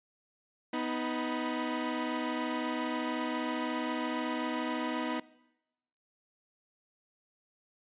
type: tone cluster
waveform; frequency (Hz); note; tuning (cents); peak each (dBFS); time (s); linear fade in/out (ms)
sawtooth; 248.1 / 313.7 / 985; B3 / D#4 / B5; +8 / +14 / -5; -31 / -31 / -35; 0.73-5.2; 5
effects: noise-tail reverb RT60 0.9 s tail -20 dB re dry + resampled to 8000 Hz